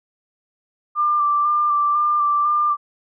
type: tone with vibrato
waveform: sine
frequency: 1185 Hz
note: D6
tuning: 15 cents sharp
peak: -15 dBFS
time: 0.95-2.77 s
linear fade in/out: 50 ms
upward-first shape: square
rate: 2 Hz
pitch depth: 17 cents each way
effects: none